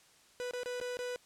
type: tone with dropouts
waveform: 45% pulse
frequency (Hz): 493.9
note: B4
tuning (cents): 0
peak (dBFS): -36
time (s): 0.4-1.16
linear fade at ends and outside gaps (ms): 0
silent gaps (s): 0.51-0.535 / 0.633-0.659 / 0.801-0.813 / 0.97-0.99
effects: white hiss -63 dBFS RMS until 1.25 s + low-pass 9000 Hz 12 dB/octave